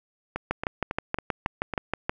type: two click trains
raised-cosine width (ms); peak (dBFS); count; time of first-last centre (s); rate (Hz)
0.5; -14 / -10; 6 / 11; 0.36-1.737 / 0.51-2.095; 3.63 / 6.31
effects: none